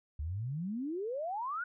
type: exponential sweep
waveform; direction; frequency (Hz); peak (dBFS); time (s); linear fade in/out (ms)
sine; up; 69.3 to 1503; -34; 0.19-1.64; 5
effects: none